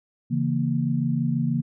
sine chord, A# diminished, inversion first, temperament equal, 138.59 / 164.81 / 233.1 Hz, C#3 / E3 / A#3, 0 / 0 / 0 cents, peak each -25 / -26 / -25 dBFS, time 0.3-1.62 s, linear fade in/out 20 ms, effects none

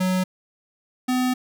square tone pair in turn, 185 / 253.1 Hz, F#3 / B3, 0 / +43 cents, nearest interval perfect fourth, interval 543 cents, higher second, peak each -20 dBFS, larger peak neither, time 0-0.24 / 1.08-1.34 s, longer second, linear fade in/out 10 ms, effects none

